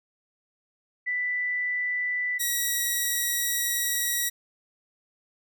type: tone pair in turn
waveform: sine / 5% pulse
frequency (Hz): 1982 / 1918.9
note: B6 / A#6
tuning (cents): +6 / +50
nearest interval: minor second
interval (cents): 56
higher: first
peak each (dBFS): -25 / -14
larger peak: second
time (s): 1.06-2.39 / 2.39-4.3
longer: second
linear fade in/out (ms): 20
effects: none